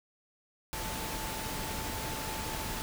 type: tone in noise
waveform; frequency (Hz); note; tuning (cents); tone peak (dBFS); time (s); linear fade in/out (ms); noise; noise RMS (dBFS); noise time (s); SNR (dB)
sine; 879; A5; -2; -43; 0.73-2.82; 0; pink; -37; 0.73-2.82; -9
effects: none